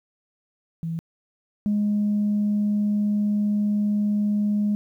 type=tone pair in turn; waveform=sine; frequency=164.81 / 207.6 Hz; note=E3 / G#3; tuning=0 / 0 cents; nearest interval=major third; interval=400 cents; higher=second; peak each=-25 / -18 dBFS; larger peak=second; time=0.83-0.99 / 1.66-4.75 s; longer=second; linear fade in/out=0 ms; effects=tanh soft clip ceiling -16 dBFS + 10-bit